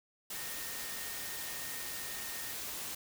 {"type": "tone in noise", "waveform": "sine", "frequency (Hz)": 1842, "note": "A#6", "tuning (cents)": -21, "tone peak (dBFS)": -49, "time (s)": [0.35, 2.53], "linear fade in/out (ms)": 5, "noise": "white", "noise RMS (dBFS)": -41, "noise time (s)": [0.3, 2.95], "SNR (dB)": -11, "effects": []}